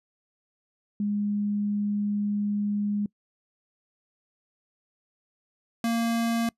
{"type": "tone pair in turn", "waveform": ["sine", "square"], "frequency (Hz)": [205.8, 231], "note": ["G#3", "A#3"], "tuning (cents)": [-16, -16], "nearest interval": "major second", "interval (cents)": 200, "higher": "second", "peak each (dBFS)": -24, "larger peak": "neither", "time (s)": [[1, 3.06], [5.84, 6.49]], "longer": "first", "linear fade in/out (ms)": 2, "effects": ["noise-tail reverb RT60 0.1 s tail -24 dB re dry", "resampled to 32000 Hz"]}